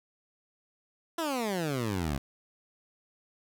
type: exponential sweep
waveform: 15% pulse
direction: down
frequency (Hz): 344.8 to 65.6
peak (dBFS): -23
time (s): 1.18-2.18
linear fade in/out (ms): 5
effects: none